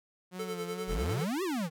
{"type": "tone with vibrato", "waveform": "sawtooth", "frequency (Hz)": 179.8, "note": "F#3", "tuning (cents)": -49, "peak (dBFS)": -35, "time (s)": [0.31, 1.25], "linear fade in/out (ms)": 50, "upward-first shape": "sine", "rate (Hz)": 2.3, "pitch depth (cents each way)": 55}
{"type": "tone with tremolo", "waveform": "square", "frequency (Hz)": 440, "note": "A4", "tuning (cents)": 0, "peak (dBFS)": -34, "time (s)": [0.39, 1.25], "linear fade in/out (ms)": 5, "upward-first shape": "sine", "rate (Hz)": 10, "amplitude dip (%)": 70}
{"type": "exponential two-way sweep", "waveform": "square", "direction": "up then down", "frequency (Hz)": [35.33, 401.2, 149.8], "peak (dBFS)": -31, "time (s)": [0.87, 1.7], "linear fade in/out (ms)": 50, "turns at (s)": 1.43}
{"effects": []}